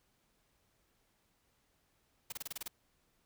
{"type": "noise bursts", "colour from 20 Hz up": "white", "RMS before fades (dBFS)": -41, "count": 8, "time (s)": [2.3, 2.68], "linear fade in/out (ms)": 5, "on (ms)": 23, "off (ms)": 28, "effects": ["pink hiss -75 dBFS RMS until 3.25 s"]}